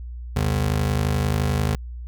35% pulse ring-modulated tone, 106 Hz, G#2, 36 cents sharp, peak -15 dBFS, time 0.36-1.75 s, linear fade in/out 0 ms, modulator 25.7 Hz, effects added 60 Hz sine -31 dBFS peak until 2.07 s

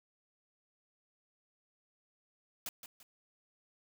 white noise with echo, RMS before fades -40 dBFS, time 2.66-2.69 s, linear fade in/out 2 ms, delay 170 ms, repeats 2, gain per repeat -9 dB, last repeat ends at 3.03 s, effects none

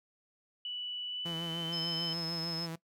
sine tone with pitch glide, 2960 to 3061 Hz, F#7 to G7, 0 to -42 cents, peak -36 dBFS, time 0.65-2.13 s, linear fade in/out 2 ms, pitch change +58 cents, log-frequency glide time 1.07-1.72 s
sawtooth tone with vibrato, 166.4 Hz, E3, 17 cents sharp, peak -34 dBFS, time 1.25-2.76 s, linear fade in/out 10 ms, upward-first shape triangle, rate 6.7 Hz, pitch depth 55 cents each way
sine tone, 5180 Hz, E8, 31 cents flat, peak -35 dBFS, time 1.72-2.67 s, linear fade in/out 20 ms
effects noise-tail reverb RT60 0.1 s tail -19 dB re dry

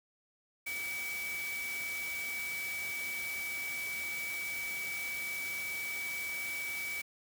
sine tone in noise, 2285 Hz, D7, 48 cents flat, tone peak -36 dBFS, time 0.66-7.02 s, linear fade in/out 10 ms, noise white, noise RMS -44 dBFS, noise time 0.66-7.02 s, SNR +5 dB, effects none

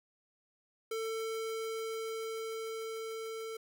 square tone with level ramp, 446.6 Hz, A4, 26 cents sharp, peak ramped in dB -35 to -40 dBFS, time 0.91-3.57 s, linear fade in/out 5 ms, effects none

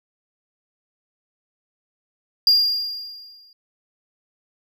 triangle tone with exponential decay, 4808 Hz, D8, 40 cents sharp, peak -9 dBFS, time 2.47-3.53 s, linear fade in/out 2 ms, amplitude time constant 230 ms, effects none

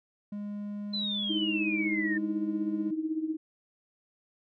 triangle tone, 205.8 Hz, G#3, 16 cents flat, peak -32 dBFS, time 0.32-2.91 s, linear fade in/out 5 ms
sine exponential sweep, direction down, 4100 to 1786 Hz, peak -30 dBFS, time 0.93-2.18 s, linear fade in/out 10 ms
sine tone with tremolo, 315.6 Hz, D#4, 25 cents sharp, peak -25 dBFS, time 1.29-3.37 s, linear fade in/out 20 ms, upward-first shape triangle, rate 16 Hz, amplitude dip 80%
effects none

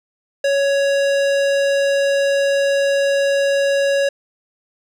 sine tone with hard clipping, 557 Hz, C#5, 8 cents sharp, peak -16 dBFS, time 0.44-4.09 s, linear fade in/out 5 ms, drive 18 dB, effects none

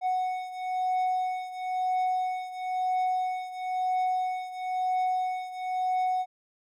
triangle beating tone pair, 739 / 740 Hz, F#5 / F#5, -2 / 0 cents, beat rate 1 Hz, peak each -26 / -30 dBFS, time 0.01-6.26 s, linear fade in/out 50 ms, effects none

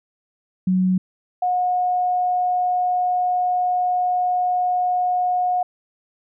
sine tone pair in turn, 185.2 / 724.3 Hz, F#3 / F#5, +2 / -37 cents, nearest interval 2 octaves, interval 2361 cents, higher second, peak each -15 / -17 dBFS, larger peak first, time 0.67-0.98 / 1.42-5.63 s, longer second, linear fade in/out 5 ms, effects none

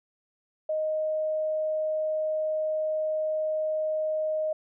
sine tone, 622.3 Hz, D#5, in tune, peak -25 dBFS, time 0.69-4.53 s, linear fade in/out 5 ms, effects none

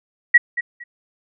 sine tone with echo, 1921 Hz, B6, 48 cents flat, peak -5 dBFS, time 0.34-0.38 s, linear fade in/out 10 ms, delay 230 ms, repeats 2, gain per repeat -14 dB, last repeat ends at 0.84 s, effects none

